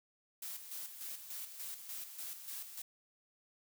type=noise with tremolo; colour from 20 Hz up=blue; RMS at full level=-44 dBFS; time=0.42-2.82 s; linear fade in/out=5 ms; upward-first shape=square; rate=3.4 Hz; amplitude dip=55%; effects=none